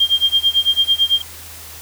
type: tone with tremolo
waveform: sine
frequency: 3200 Hz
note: G7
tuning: 35 cents sharp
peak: -9 dBFS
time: 0-1.22 s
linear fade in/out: 5 ms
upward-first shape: sine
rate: 9 Hz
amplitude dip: 95%
effects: added 81 Hz sine -42 dBFS peak until 1.81 s + white hiss -36 dBFS RMS until 1.81 s